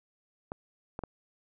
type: clicks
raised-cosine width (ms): 1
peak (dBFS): -22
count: 3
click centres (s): 0.519 / 0.991 / 1.037
effects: none